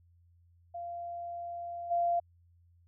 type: tone with level steps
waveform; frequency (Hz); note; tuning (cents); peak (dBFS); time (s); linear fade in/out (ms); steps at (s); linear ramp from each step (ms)
sine; 691; F5; -19; -37 / -26; 0.74-2.2; 10; 1.9; 20
effects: added 86 Hz sine -61 dBFS peak until 2.87 s